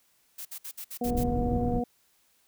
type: noise bursts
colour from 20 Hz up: blue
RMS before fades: -39 dBFS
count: 7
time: 0.38-1.239 s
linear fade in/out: 10 ms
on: 73 ms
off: 58 ms
type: harmonic tone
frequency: 241.8 Hz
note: B3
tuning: 36 cents flat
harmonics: 1 / 2 / 3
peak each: -29 / -32 / -34 dBFS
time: 1.01-1.84 s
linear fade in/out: 5 ms
type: low-pass noise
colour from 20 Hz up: pink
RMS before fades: -30 dBFS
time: 1.04-1.82 s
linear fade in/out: 50 ms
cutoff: 240 Hz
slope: 12 dB/octave
effects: white hiss -67 dBFS RMS until 2.47 s